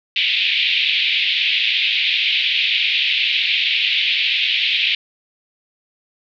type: band-pass noise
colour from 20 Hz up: pink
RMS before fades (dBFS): -18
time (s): 0.16-4.95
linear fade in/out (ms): 2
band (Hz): 2300 to 3800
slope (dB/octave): 48
effects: none